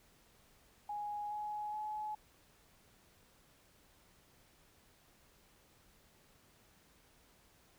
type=tone with pitch steps; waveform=sine; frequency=830 / 840.1 / 850.4 Hz; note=G#5 / G#5 / G#5; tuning=-1 / +20 / +41 cents; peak=-38 dBFS; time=0.89-2.15 s; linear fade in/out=5 ms; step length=420 ms; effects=pink hiss -67 dBFS RMS until 7.78 s